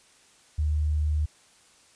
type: tone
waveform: sine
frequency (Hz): 75.8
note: D#2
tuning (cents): -45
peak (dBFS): -22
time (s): 0.58-1.26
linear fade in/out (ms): 10
effects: white hiss -58 dBFS RMS until 1.95 s + resampled to 22050 Hz